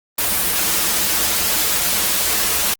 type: noise with comb filter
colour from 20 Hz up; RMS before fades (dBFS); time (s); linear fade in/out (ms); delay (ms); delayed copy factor
white; -18; 0.18-2.74; 5; 7.6; -0.75
effects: Opus 32 kbps